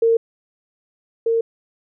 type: tone pair in turn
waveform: sine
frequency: 457.4 / 457.4 Hz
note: A#4 / A#4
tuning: -33 / -33 cents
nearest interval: unison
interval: 0 cents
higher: neither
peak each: -12 / -15 dBFS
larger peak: first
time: 0.02-0.17 / 1.26-1.41 s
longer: neither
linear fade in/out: 5 ms
effects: none